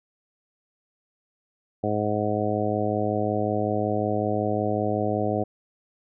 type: harmonic tone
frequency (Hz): 105.4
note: G#2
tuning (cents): +26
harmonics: 1 / 2 / 3 / 4 / 5 / 6 / 7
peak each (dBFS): -30 / -30 / -30 / -30 / -30 / -30 / -30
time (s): 1.83-5.44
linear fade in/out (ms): 10
effects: none